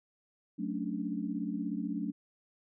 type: chord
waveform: sine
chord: D major seventh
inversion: first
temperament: equal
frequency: 185 / 220 / 277.2 / 293.7 Hz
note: F#3 / A3 / C#4 / D4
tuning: 0 / 0 / 0 / 0 cents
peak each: -38 / -37 / -39 / -38 dBFS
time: 0.58-2.12 s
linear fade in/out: 20 ms
effects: none